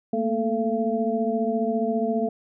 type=tone cluster; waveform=sine; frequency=220.5 / 235.2 / 440.1 / 680 Hz; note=A3 / A#3 / A4 / F5; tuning=+4 / +16 / 0 / -46 cents; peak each=-27 dBFS; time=0.13-2.29 s; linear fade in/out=5 ms; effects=none